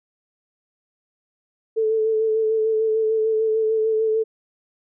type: tone with vibrato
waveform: sine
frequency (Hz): 440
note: A4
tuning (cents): 0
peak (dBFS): -17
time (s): 1.76-4.24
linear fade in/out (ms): 20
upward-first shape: sine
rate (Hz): 6.7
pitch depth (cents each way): 25
effects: none